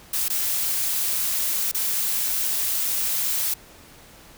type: noise with dropouts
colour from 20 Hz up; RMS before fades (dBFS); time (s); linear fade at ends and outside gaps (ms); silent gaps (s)
blue; -24; 0.13-3.54; 5; 0.284-0.299 / 1.715-1.745
effects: pink hiss -48 dBFS RMS until 4.37 s